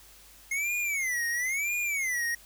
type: tone with vibrato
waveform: square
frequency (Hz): 2132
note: C7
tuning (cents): +32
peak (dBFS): -28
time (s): 0.51-2.35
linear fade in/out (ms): 5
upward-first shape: sine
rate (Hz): 0.99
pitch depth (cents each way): 230
effects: added 50 Hz sine -59 dBFS peak until 2.45 s + white hiss -54 dBFS RMS until 2.45 s